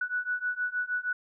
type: beating tone pair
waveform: sine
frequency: 1474 / 1480.4 Hz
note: F#6 / F#6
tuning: -7 / 0 cents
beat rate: 6.4 Hz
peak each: -32 / -31 dBFS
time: 0.01-1.13 s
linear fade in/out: 5 ms
effects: none